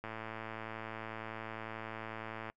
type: click train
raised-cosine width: 0.5 ms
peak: -27 dBFS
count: 274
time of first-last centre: 0.04-2.499 s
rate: 111 Hz
effects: noise-tail reverb RT60 0.1 s tail -26 dB re dry